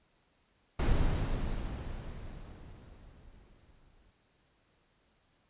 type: noise with exponential decay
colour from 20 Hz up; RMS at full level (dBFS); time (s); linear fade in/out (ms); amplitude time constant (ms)
brown; -26; 0.79-4.11; 5; 720
effects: pink hiss -71 dBFS RMS until 5.49 s + resampled to 8000 Hz